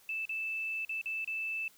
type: tone with dropouts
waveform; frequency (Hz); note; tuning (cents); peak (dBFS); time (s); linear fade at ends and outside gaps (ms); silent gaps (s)
sine; 2637; E7; 0; -33; 0.09-1.68; 2; 0.254-0.293 / 0.85-0.893 / 1.014-1.058 / 1.246-1.275
effects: white hiss -62 dBFS RMS until 1.77 s